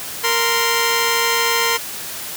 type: tone pair together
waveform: 10% pulse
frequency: 464.1 / 1041 Hz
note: A#4 / C6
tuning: -8 / -9 cents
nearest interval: octave + major second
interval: 1399 cents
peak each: -10 dBFS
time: 0.23-1.78 s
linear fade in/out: 20 ms
effects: white hiss -29 dBFS RMS until 2.36 s + high-pass 60 Hz 12 dB/octave